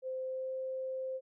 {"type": "tone with pitch glide", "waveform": "sine", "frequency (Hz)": [519, 522.6], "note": ["C5", "C5"], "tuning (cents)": [-14, -2], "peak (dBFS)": -35, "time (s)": [0.02, 1.21], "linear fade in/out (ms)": 50, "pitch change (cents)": 12, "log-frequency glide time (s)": [0.24, 0.52], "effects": []}